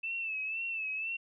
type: tone with vibrato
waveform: sine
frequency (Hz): 2637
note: E7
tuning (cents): 0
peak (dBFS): -33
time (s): 0.03-1.17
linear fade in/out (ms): 10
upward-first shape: sine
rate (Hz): 2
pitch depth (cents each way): 61
effects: none